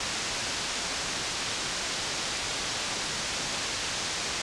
white low-pass noise, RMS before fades -32 dBFS, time 0-4.42 s, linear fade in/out 5 ms, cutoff 6700 Hz, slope 24 dB/octave, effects resampled to 24000 Hz

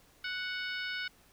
harmonic tone, 740 Hz, F#5, in tune, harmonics 2 / 3 / 4 / 5 / 6 / 7, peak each -37 / -41 / -43 / -45 / -47 / -48 dBFS, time 0.24-1.08 s, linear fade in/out 5 ms, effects pink hiss -63 dBFS RMS until 1.32 s

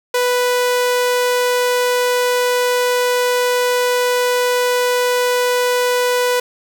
sawtooth tone, 493.9 Hz, B4, in tune, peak -10 dBFS, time 0.14-6.4 s, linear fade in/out 5 ms, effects none

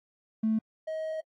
triangle tone pair in turn, 220 / 632.8 Hz, A3 / D#5, 0 / +29 cents, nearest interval octave + tritone, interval 1829 cents, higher second, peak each -20 / -29 dBFS, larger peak first, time 0.43-0.59 / 0.87-1.21 s, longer second, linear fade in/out 10 ms, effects tanh soft clip ceiling -21 dBFS + AAC 32 kbps

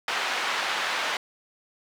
pink band-pass noise, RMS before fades -28 dBFS, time 0.08-1.17 s, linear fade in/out 2 ms, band 930 to 3500 Hz, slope 12 dB/octave, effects none

